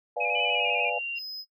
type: chord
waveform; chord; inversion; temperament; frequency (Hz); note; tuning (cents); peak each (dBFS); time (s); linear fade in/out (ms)
sine; B diminished seventh; none; equal; 493.9 / 587.3 / 698.5 / 830.6; B4 / D5 / F5 / Ab5; 0 / 0 / 0 / 0; -33; 0.16-0.99; 10
type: tone with vibrato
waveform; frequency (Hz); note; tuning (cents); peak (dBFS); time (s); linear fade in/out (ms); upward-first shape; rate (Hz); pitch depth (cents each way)
sine; 2475; D#7; -10; -26; 0.2-0.9; 10; square; 10; 48
type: tone with pitch glide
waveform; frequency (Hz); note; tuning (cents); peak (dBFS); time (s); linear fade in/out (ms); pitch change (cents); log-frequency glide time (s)
sine; 2984 to 2768; F#7 to F7; +14 to -16; -29; 0.35-1.19; 5; -130; 0.47-0.77
type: tone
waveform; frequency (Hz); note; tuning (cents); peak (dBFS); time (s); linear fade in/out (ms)
triangle; 5060; D#8; +28; -34; 1.15-1.45; 50
effects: noise-tail reverb RT60 0.1 s tail -17 dB re dry